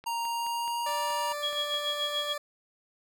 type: click train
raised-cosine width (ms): 0.3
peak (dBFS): -31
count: 9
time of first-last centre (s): 0.04-1.742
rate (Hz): 4.7
type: tone with pitch glide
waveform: square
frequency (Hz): 932.3 to 948.6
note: A#5 to A#5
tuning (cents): 0 to +30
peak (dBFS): -30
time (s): 0.06-1.33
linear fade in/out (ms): 10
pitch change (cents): +30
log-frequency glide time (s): 0.23-1.07
type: tone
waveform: 20% pulse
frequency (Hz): 587.3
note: D5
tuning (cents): 0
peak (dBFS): -28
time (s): 0.86-2.38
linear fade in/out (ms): 5
type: tone with tremolo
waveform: sine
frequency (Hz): 3322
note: G#7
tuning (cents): 0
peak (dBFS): -27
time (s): 1.42-2.34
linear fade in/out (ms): 20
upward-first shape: sine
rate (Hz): 6.9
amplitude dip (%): 75
effects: none